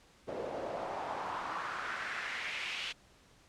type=noise with band-pass filter sweep; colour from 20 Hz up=pink; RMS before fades=-39 dBFS; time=0.27-2.93 s; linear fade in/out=20 ms; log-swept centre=460 to 3000 Hz; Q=2.6; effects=pink hiss -63 dBFS RMS until 3.48 s + low-pass 8000 Hz 12 dB/octave